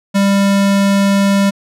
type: tone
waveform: square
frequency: 198.2 Hz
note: G3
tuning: 19 cents sharp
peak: -10 dBFS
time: 0.14-1.51 s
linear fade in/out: 20 ms
effects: low-pass 11000 Hz 12 dB/octave